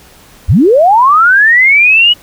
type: linear sweep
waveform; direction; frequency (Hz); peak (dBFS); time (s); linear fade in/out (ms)
sine; up; 51.91 to 2951; -3; 0.48-2.14; 20
effects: pink hiss -40 dBFS RMS until 2.22 s